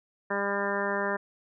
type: harmonic tone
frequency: 200.4 Hz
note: G3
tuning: 38 cents sharp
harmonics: 1 / 2 / 3 / 4 / 5 / 6 / 7 / 8 / 9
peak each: -36 / -33 / -33 / -39 / -34 / -39 / -38 / -35 / -35 dBFS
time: 0.3-1.17 s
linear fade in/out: 10 ms
effects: none